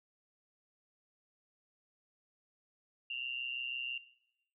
sine tone with amplitude modulation, 2776 Hz, F7, 11 cents flat, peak -33 dBFS, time 3.1-3.98 s, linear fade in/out 5 ms, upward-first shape sine, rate 126 Hz, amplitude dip 70%, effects noise-tail reverb RT60 0.8 s tail -17 dB re dry

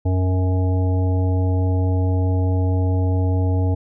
harmonic tone with a mistuned harmonic, 92.5 Hz, F#2, in tune, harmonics 1 / 3 / 5 / 7 / 9, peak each -16 / -26 / -30 / -33 / -35 dBFS, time 0.05-3.75 s, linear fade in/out 10 ms, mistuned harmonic 1, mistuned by -29 cents, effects none

